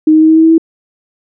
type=tone with pitch steps; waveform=sine; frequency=311.1 / 313.6 / 316.2 / 318.7 / 321.3 / 323.9 / 326.6 Hz; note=D#4 / D#4 / D#4 / D#4 / E4 / E4 / E4; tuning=0 / +14 / +28 / +42 / -44 / -30 / -16 cents; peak=-3 dBFS; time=0.07-0.581 s; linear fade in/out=5 ms; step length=73 ms; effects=none